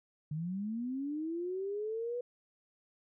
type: linear sweep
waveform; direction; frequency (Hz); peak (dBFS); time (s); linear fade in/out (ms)
sine; up; 146.83 to 493.9; -34; 0.31-2.21; 5
effects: none